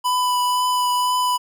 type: tone with vibrato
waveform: square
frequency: 994 Hz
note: B5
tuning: 11 cents sharp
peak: -18 dBFS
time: 0.04-1.38 s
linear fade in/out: 20 ms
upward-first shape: triangle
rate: 2 Hz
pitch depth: 12 cents each way
effects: none